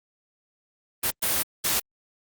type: noise bursts at uneven times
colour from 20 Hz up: white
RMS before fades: -24 dBFS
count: 3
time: 1.03-1.11 / 1.22-1.43 / 1.64-1.8 s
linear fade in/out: 10 ms
effects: Opus 32 kbps